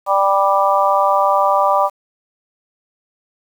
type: harmonic tone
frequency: 196.5 Hz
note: G3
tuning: 4 cents sharp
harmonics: 3 / 4 / 5 / 6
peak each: -17 / -17 / -17 / -17 dBFS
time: 0.06-1.9 s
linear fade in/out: 50 ms
effects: 7-bit